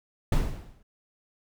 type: noise with exponential decay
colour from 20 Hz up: brown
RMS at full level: -19 dBFS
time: 0.32-0.83 s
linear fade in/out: 5 ms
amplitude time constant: 110 ms
effects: none